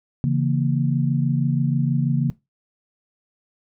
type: chord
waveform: sine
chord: A# diminished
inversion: first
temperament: equal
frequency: 138.59 / 164.81 / 233.1 Hz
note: C#3 / E3 / A#3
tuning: 0 / 0 / 0 cents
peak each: -19 / -24 / -24 dBFS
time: 0.24-2.3 s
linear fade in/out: 0 ms
effects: noise-tail reverb RT60 0.2 s tail -19 dB re dry